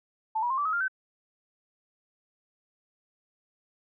sine tone with pitch steps, 880 / 965.2 / 1058.7 / 1161.2 / 1273.6 / 1396.9 / 1532.2 Hz, A5 / B5 / C6 / D6 / D#6 / F6 / G6, 0 / -40 / +20 / -20 / +40 / 0 / -40 cents, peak -25 dBFS, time 0.35-0.882 s, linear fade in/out 10 ms, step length 76 ms, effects none

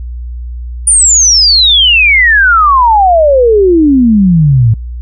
sine exponential sweep, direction down, 9500 to 107.4 Hz, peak -3 dBFS, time 0.87-4.74 s, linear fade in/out 5 ms, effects added 60 Hz sine -18 dBFS peak until 5.01 s

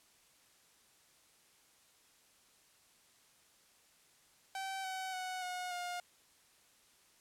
sawtooth tone with pitch steps, 771 / 755.6 / 740.4 / 725.6 / 711.1 Hz, G5 / F#5 / F#5 / F#5 / F5, -29 / +36 / +1 / -34 / +31 cents, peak -35 dBFS, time 4.55-6 s, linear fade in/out 2 ms, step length 290 ms, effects white hiss -67 dBFS RMS until 7.2 s + low-pass 11000 Hz 12 dB/octave

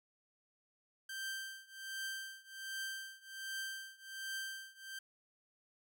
sawtooth tone with tremolo, 1568 Hz, G6, in tune, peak -35 dBFS, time 1.09-4.99 s, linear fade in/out 5 ms, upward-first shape triangle, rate 1.3 Hz, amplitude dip 95%, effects none

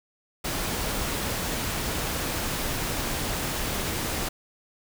pink noise, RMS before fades -29 dBFS, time 0.44-4.29 s, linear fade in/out 10 ms, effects none

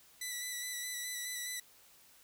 10% pulse tone with vibrato, 1975.5 Hz, B6, in tune, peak -29 dBFS, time 0.21-1.6 s, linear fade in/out 5 ms, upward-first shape square, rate 4.8 Hz, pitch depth 18 cents each way, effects white hiss -62 dBFS RMS until 2.23 s

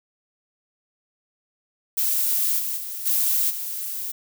violet noise with level steps, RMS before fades -22 / -27 / -32 / -21 / -30 dBFS, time 1.97-4.12 s, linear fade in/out 10 ms, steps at 2.58 / 2.76 / 3.05 / 3.49 s, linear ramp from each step 20 ms, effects none

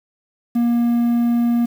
triangle tone with quantisation, 237 Hz, A#3, 29 cents sharp, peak -12 dBFS, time 0.55-1.66 s, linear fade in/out 10 ms, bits 7, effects none

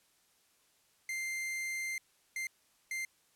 45% pulse tone bursts at uneven times, 2093 Hz, C7, in tune, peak -35 dBFS, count 3, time 1.09-1.98 / 2.36-2.47 / 2.91-3.05 s, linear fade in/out 2 ms, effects white hiss -70 dBFS RMS until 3.35 s + low-pass 12000 Hz 12 dB/octave

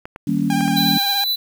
clicks, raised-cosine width 0.5 ms, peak -17 dBFS, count 4, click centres 0.055 / 0.161 / 0.608 / 0.68 s
sine chord, Eb dominant seventh, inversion none, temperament just, 155.56 / 194.45 / 233.3 / 280 Hz, Eb3 / G3 / Bb3 / Db4, 0 / -14 / +2 / +18 cents, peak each -24 / -21 / -22 / -21 dBFS, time 0.27-0.98 s, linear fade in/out 5 ms
sawtooth tone with vibrato, 799 Hz, G5, 33 cents sharp, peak -18 dBFS, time 0.5-1.24 s, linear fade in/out 2 ms, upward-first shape sine, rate 17 Hz, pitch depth 32 cents each way
square tone with tremolo, 3981 Hz, B7, 13 cents sharp, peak -17 dBFS, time 0.76-1.36 s, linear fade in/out 10 ms, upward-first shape triangle, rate 9.6 Hz, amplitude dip 35%
effects 7-bit

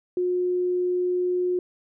sine tone, 360.1 Hz, F#4, 47 cents flat, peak -21 dBFS, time 0.17-1.59 s, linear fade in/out 2 ms, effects none

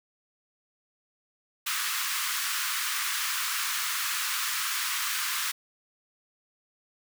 pink high-pass noise, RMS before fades -30 dBFS, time 1.66-5.52 s, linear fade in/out 10 ms, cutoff 1100 Hz, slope 48 dB/octave, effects none

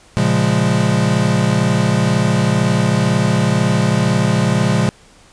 square chord, Bb minor seventh, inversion none, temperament equal, 116.54 / 138.59 / 174.61 / 207.7 Hz, Bb2 / Db3 / F3 / Ab3, 0 / 0 / 0 / 0 cents, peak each -19 dBFS, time 0.17-4.89 s, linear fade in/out 0 ms, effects pink hiss -47 dBFS RMS until 5.32 s + resampled to 22050 Hz

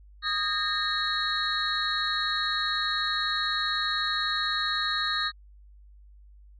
sine tone cluster, 1239 / 1624 / 1833 / 3869 / 4267 Hz, D#6 / G#6 / A#6 / B7 / C8, -8 / -39 / -30 / -36 / +33 cents, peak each -31 / -34 / -32 / -30 / -31 dBFS, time 0.22-5.32 s, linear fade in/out 50 ms, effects tanh soft clip ceiling -14 dBFS + added 50 Hz sine -49 dBFS peak until 6.59 s

